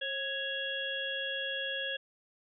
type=harmonic tone with a mistuned harmonic; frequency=554.4 Hz; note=C#5; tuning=in tune; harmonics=1 / 3 / 5 / 6; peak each=-40 / -37 / -41 / -37 dBFS; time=0.01-1.97 s; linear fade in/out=10 ms; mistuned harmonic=1; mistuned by=-45 cents; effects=none